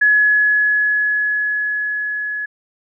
sine tone with level ramp, 1694 Hz, G#6, 34 cents sharp, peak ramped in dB -9 to -21 dBFS, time 0.01-2.46 s, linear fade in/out 10 ms, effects none

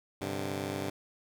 10% pulse chord, G suspended fourth, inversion none, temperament just, 98 / 130.67 / 147 Hz, G2 / C3 / D3, 0 / -2 / +2 cents, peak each -29 / -32 / -32 dBFS, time 0.21-0.9 s, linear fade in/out 5 ms, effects none

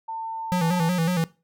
sine tone with pitch glide, 898 to 877.5 Hz, A5 to A5, +35 to -5 cents, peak -28 dBFS, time 0.08-0.9 s, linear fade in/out 10 ms, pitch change -40 cents, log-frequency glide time 0.57-0.65 s
square tone with vibrato, 172.2 Hz, F3, 24 cents flat, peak -21 dBFS, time 0.52-1.24 s, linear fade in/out 0 ms, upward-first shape square, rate 5.4 Hz, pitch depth 82 cents each way
effects noise-tail reverb RT60 0.3 s tail -20 dB re dry

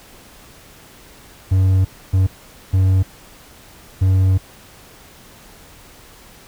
triangle tone bursts at uneven times, 94.4 Hz, F#2, 35 cents sharp, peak -9 dBFS, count 4, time 1.51-1.85 / 2.13-2.27 / 2.73-3.03 / 4.01-4.38 s, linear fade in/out 10 ms, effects pink hiss -44 dBFS RMS until 6.47 s

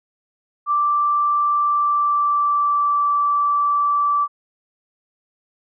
sine tone with pitch glide, 1173 to 1161.5 Hz, D6 to D6, -2 to -20 cents, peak -15 dBFS, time 0.66-4.28 s, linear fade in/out 50 ms, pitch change -18 cents, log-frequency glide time 1.62-3.1 s, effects none

